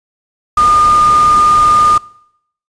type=tone in noise; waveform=sine; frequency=1215 Hz; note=D#6; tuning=42 cents flat; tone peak=-6 dBFS; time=0.57-1.98 s; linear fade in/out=5 ms; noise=pink; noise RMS=-23 dBFS; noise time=0.57-1.98 s; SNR=+14 dB; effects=noise-tail reverb RT60 0.7 s tail -22 dB re dry + resampled to 22050 Hz